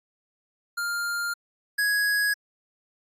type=tone pair in turn; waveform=square; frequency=1400 / 1664.9 Hz; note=F6 / G#6; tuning=+4 / +4 cents; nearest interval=minor third; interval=300 cents; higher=second; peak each=-27 / -22 dBFS; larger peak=second; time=0.77-1.34 / 1.78-2.34 s; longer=first; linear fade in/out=10 ms; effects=AAC 64 kbps